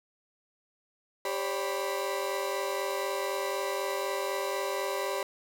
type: tone cluster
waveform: 35% pulse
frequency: 394.3 / 539 / 583 / 988 Hz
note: G4 / C#5 / D5 / B5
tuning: +10 / -49 / -13 / 0 cents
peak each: -33 / -34 / -34 / -35 dBFS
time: 1.25-5.23 s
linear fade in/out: 2 ms
effects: none